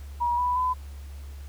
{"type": "tone with pitch steps", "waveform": "sine", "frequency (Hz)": [959, 987, 1008], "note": ["A#5", "B5", "B5"], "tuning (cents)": [49, -1, 35], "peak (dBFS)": -22, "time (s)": [0.2, 0.74], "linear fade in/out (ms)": 20, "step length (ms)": 180, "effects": ["added 70 Hz sine -37 dBFS peak until 1.48 s", "pink hiss -54 dBFS RMS until 1.48 s"]}